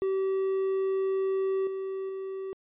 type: tone with level steps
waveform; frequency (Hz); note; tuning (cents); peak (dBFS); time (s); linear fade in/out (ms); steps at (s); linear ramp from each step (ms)
triangle; 384.3; G4; -34; -23 / -29 / -31; 0.02-2.53; 0; 1.67 / 2.09; 2
effects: resampled to 8000 Hz